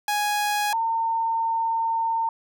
sawtooth / sine tone pair in turn, 830.6 / 908.9 Hz, G#5 / A#5, 0 / -44 cents, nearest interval major second, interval 156 cents, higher second, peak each -18 / -21 dBFS, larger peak first, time 0.08-0.73 / 0.73-2.29 s, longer second, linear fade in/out 2 ms, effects none

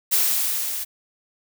blue noise with level ramp, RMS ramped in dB -18 to -29 dBFS, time 0.11-0.85 s, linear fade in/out 20 ms, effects none

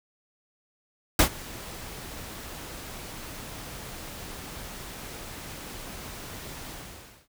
pink noise with ADSR envelope, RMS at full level -17 dBFS, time 1.19-7.28 s, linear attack 3 ms, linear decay 92 ms, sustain -23 dB, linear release 570 ms, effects none

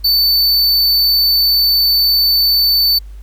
square tone, 4521 Hz, C#8, 33 cents sharp, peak -10 dBFS, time 0.04-2.99 s, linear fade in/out 10 ms, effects added 50 Hz sine -29 dBFS peak until 3.22 s + pink hiss -53 dBFS RMS until 3.22 s

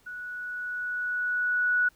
sine tone with level ramp, 1471 Hz, F#6, 11 cents flat, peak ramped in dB -36 to -20 dBFS, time 0.06-1.89 s, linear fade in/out 10 ms, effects pink hiss -63 dBFS RMS until 1.95 s

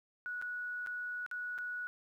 sine tone with dropouts, 1467 Hz, F#6, 15 cents flat, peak -37 dBFS, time 0.26-1.87 s, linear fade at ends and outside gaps 0 ms, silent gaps 0.415-0.423 / 0.863-0.871 / 1.263-1.313 / 1.58-1.586 s, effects 12-bit

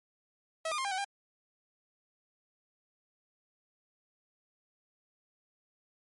sawtooth tone with pitch steps, 645 / 1210 / 1060 / 799 / 753 / 800 Hz, E5 / D#6 / C6 / G5 / F#5 / G5, -38 / -49 / +22 / +33 / +30 / +35 cents, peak -28 dBFS, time 0.65-1.046 s, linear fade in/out 5 ms, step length 66 ms, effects MP3 48 kbps

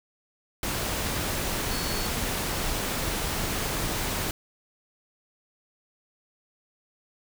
sine tone in noise, 4417 Hz, C#8, 7 cents flat, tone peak -36 dBFS, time 1.71-2.07 s, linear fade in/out 2 ms, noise pink, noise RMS -29 dBFS, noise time 0.63-4.31 s, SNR -10 dB, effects none

